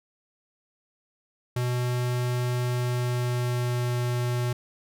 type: tone with pitch glide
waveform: square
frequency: 123.47 to 122.33 Hz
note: B2 to B2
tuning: 0 to -16 cents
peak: -25 dBFS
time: 1.56-4.53 s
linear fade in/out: 5 ms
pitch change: -16 cents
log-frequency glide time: 2.65-4 s
effects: none